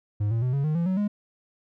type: tone with pitch steps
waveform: triangle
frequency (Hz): 103.83 / 114.54 / 126.36 / 139.4 / 153.78 / 169.65 / 187.15 / 206.5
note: G#2 / A#2 / B2 / C#3 / D#3 / F3 / F#3 / G#3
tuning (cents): 0 / -30 / +40 / +10 / -20 / -50 / +20 / -10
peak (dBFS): -20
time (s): 0.2-1.08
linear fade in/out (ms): 10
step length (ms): 110
effects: none